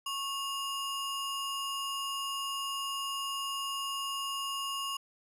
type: ring-modulated tone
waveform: square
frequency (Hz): 1970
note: B6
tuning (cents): -5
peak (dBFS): -31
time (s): 0.06-4.97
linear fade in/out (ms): 5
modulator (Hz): 870
effects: resampled to 32000 Hz